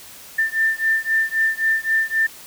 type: beating tone pair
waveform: sine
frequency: 1785 / 1788.8 Hz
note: A6 / A6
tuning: +24 / +28 cents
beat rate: 3.8 Hz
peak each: -20 dBFS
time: 0.38-2.27 s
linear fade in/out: 10 ms
effects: white hiss -41 dBFS RMS until 2.46 s